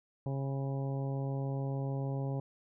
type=harmonic tone with a mistuned harmonic; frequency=136.4 Hz; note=C#3; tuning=28 cents flat; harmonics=1 / 2 / 3 / 4 / 5 / 6 / 7; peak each=-33 / -42 / -44 / -44 / -50 / -49 / -54 dBFS; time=0.26-2.4 s; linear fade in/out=2 ms; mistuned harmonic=7; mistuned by=+38 cents; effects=none